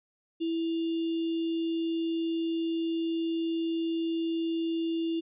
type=tone with sample-and-hold; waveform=sine; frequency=329.6 Hz; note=E4; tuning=in tune; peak=-27 dBFS; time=0.4-5.21 s; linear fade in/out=20 ms; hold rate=3150 Hz; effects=resampled to 8000 Hz